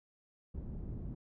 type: low-pass noise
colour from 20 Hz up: pink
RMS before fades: -42 dBFS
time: 0.54-1.15 s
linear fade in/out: 10 ms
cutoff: 220 Hz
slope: 12 dB/octave
effects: none